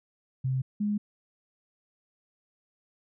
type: tone pair in turn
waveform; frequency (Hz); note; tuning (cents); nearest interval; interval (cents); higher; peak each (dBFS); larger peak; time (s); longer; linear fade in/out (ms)
sine; 130.81 / 207.6; C3 / G#3; 0 / 0; minor sixth; 800; second; -25; neither; 0.44-0.62 / 0.8-0.98; neither; 10
effects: none